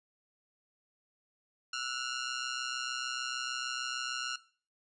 15% pulse ring-modulated tone, 1396.9 Hz, F6, in tune, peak -25 dBFS, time 1.73-4.36 s, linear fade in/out 5 ms, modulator 63.3 Hz, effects noise-tail reverb RT60 0.4 s tail -17 dB re dry + resampled to 22050 Hz

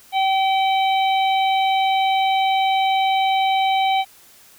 harmonic tone, 770 Hz, G5, 31 cents flat, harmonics 1 / 3 / 4 / 5, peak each -16 / -26 / -28 / -30 dBFS, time 0.12-4.05 s, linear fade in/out 50 ms, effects white hiss -49 dBFS RMS until 4.58 s

